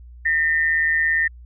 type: tone pair together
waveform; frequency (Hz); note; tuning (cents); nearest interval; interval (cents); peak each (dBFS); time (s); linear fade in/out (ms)
sine; 1817.9 / 1975.5; A#6 / B6; -44 / 0; minor second; 144; -17 / -24; 0.25-1.28; 10
effects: added 60 Hz sine -39 dBFS peak until 1.45 s